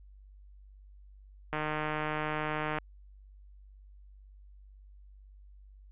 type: click train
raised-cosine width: 0.5 ms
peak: -18 dBFS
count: 193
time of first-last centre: 1.53-2.785 s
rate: 153 Hz
effects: added 49 Hz sine -51 dBFS peak until 5.91 s + resampled to 8000 Hz